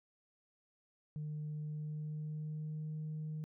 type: tone with pitch glide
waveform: sine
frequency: 151.3 to 154.57 Hz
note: D#3 to D#3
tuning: -48 to -11 cents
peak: -37 dBFS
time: 1.16-3.44 s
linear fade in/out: 0 ms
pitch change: +37 cents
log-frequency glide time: 1.63-2.94 s
effects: tanh soft clip ceiling -36 dBFS